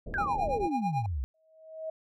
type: low-pass noise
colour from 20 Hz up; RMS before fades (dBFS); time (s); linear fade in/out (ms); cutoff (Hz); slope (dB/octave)
pink; -38; 0.06-0.68; 10; 620; 48
type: exponential sweep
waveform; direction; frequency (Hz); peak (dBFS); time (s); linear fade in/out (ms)
sine; down; 1670 to 59.3; -29; 0.14-1.24; 0
type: tone with tremolo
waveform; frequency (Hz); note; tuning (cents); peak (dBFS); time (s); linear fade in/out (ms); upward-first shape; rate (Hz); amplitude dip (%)
triangle; 811; G#5; -41; -24; 0.18-1.06; 2; triangle; 9.1; 100
type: tone with exponential growth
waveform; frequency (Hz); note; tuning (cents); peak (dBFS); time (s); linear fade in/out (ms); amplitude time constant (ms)
sine; 637; D#5; +41; -31; 1.34-1.9; 5; 120
effects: none